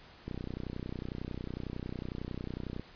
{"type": "click train", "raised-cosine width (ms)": 3, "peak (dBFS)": -25, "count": 79, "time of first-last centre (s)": [0.28, 2.796], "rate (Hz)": 31, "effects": ["pink hiss -55 dBFS RMS until 2.95 s", "resampled to 11025 Hz"]}